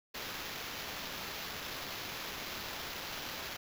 violet noise with sample-and-hold, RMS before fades -42 dBFS, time 0.14-3.57 s, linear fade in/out 10 ms, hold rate 8820 Hz, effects none

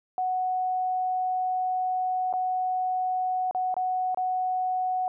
sine tone with dropouts, 740 Hz, F#5, in tune, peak -24 dBFS, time 0.18-5.08 s, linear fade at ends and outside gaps 1 ms, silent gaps 2.328-2.337 / 3.511-3.548 / 3.742-3.766 / 4.146-4.173 s, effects none

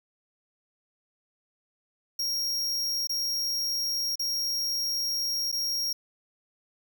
45% pulse tone with dropouts, 5588 Hz, F8, in tune, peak -27 dBFS, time 2.19-5.93 s, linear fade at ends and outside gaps 5 ms, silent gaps 3.072-3.094 / 4.156-4.194 / 5.517-5.525 s, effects 10-bit

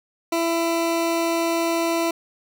20% pulse tone, 334 Hz, E4, 23 cents sharp, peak -15 dBFS, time 0.32-2.11 s, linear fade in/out 5 ms, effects none

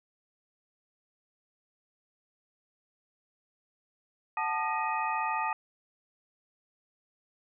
sine tone cluster, 747 / 881 / 1219 / 1888 / 2511 Hz, F#5 / A5 / D#6 / A#6 / D#7, +16 / +2 / -36 / +22 / +15 cents, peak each -38 / -31 / -33 / -39 / -38 dBFS, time 4.37-5.53 s, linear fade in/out 2 ms, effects none

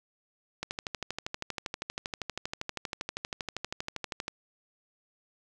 click train, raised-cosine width 0.2 ms, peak -16 dBFS, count 47, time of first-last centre 0.63-4.281 s, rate 12.6 Hz, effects none

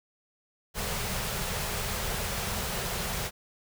pink band-stop noise, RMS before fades -32 dBFS, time 0.74-3.31 s, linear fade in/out 50 ms, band 230 to 360 Hz, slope 96 dB/octave, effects none

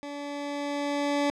20% pulse tone with level ramp, 287.3 Hz, D4, 38 cents flat, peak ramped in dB -31 to -18 dBFS, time 0.03-1.3 s, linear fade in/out 0 ms, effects low-pass 6000 Hz 12 dB/octave

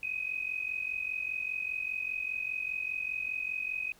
sine tone pair together, 2498 / 2543 Hz, D#7 / D#7, +6 / +37 cents, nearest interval unison, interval 31 cents, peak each -35 / -35 dBFS, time 0.03-3.92 s, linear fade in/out 2 ms, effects pink hiss -61 dBFS RMS until 3.99 s

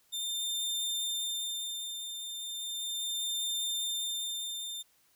sawtooth tone with tremolo, 3605 Hz, A7, 41 cents sharp, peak -28 dBFS, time 0.12-4.83 s, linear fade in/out 20 ms, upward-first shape sine, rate 0.36 Hz, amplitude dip 55%, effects white hiss -68 dBFS RMS until 5.15 s

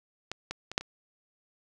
clicks, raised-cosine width 0.2 ms, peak -17 / -17 / -21 / -8 / -24 dBFS, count 5, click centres 0.316 / 0.51 / 0.716 / 0.779 / 0.81 s, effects none

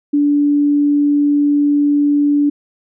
sine tone, 290 Hz, D4, 22 cents flat, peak -10 dBFS, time 0.13-2.5 s, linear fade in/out 10 ms, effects none

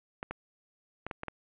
clicks, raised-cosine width 0.5 ms, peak -21 dBFS, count 6, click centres 0.229 / 0.31 / 1.066 / 1.112 / 1.234 / 1.283 s, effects resampled to 8000 Hz + 10-bit

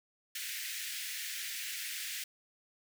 pink high-pass noise, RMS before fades -40 dBFS, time 0.35-2.24 s, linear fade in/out 5 ms, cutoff 1700 Hz, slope 48 dB/octave, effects none

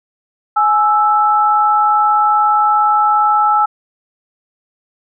sine tone pair together, 840.9 / 1318.5 Hz, G#5 / E6, +21 / 0 cents, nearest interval minor sixth, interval 779 cents, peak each -12 dBFS, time 0.56-3.66 s, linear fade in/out 10 ms, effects none

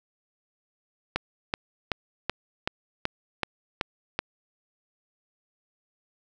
click train, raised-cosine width 0.3 ms, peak -9 dBFS, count 9, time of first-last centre 1.16-4.19 s, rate 2.64 Hz, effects none

